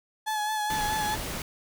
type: tone with vibrato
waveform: 35% pulse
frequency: 853 Hz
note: G#5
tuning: 46 cents sharp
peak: -25 dBFS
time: 0.26-1.16 s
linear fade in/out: 20 ms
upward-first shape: sine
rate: 4.7 Hz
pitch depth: 30 cents each way
type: noise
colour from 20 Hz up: pink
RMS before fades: -34 dBFS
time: 0.7-1.42 s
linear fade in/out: 2 ms
effects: none